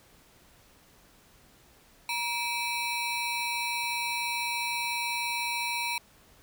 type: ring-modulated tone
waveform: 25% pulse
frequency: 1636 Hz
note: G#6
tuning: 26 cents flat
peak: -22 dBFS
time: 2.09-5.98 s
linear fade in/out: 2 ms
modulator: 691 Hz
effects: pink hiss -59 dBFS RMS until 6.42 s